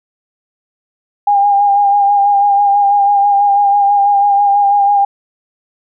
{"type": "tone with vibrato", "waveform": "sine", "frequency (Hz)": 808, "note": "G#5", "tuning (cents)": -48, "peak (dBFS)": -7, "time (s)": [1.27, 5.05], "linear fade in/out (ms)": 5, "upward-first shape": "sine", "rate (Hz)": 6.1, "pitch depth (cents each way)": 28, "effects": []}